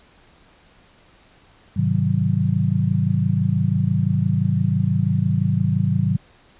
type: chord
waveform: sine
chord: Ab dominant seventh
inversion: none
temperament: just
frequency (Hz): 103.83 / 129.78 / 155.74 / 186.89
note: Ab2 / C3 / Eb3 / Gb3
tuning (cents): 0 / -14 / +2 / +18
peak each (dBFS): -22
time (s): 1.76-6.17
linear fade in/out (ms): 10
effects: pink hiss -53 dBFS RMS until 6.59 s + resampled to 8000 Hz